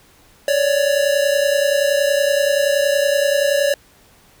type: tone pair together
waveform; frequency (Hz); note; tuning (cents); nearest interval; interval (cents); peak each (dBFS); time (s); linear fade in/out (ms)
square; 558 / 588.6; C#5 / D5; +11 / +4; minor second; 93; -17 / -19; 0.48-3.74; 2
effects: pink hiss -51 dBFS RMS until 4.4 s